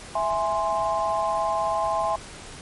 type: chord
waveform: sine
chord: E augmented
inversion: none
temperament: equal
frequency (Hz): 659.3 / 830.6 / 1046.5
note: E5 / G#5 / B#5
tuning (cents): 0 / 0 / 0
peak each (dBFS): -26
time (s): 0.15-2.16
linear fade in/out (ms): 5
effects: pink hiss -41 dBFS RMS until 2.61 s + MP3 48 kbps